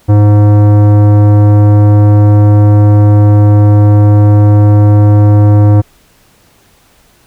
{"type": "tone with tanh clipping", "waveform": "sine", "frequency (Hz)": 103.83, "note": "G#2", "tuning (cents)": 0, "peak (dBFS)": -4, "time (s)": [0.08, 5.82], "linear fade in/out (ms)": 20, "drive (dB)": 16, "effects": ["pink hiss -47 dBFS RMS until 7.26 s"]}